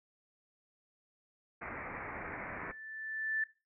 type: low-pass noise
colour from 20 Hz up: white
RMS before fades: -43 dBFS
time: 1.61-2.72 s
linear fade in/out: 10 ms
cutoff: 2300 Hz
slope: 96 dB/octave
type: tone with exponential growth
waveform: sine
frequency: 1760 Hz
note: A6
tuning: in tune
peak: -29 dBFS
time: 1.87-3.44 s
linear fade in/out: 5 ms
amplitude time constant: 340 ms
effects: noise-tail reverb RT60 0.3 s tail -19 dB re dry